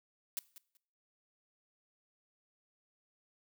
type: noise with echo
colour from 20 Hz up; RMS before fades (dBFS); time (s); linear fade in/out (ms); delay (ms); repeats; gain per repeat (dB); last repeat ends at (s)
blue; -37; 0.37-0.39; 0; 190; 2; -15; 0.77
effects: noise-tail reverb RT60 0.6 s tail -21 dB re dry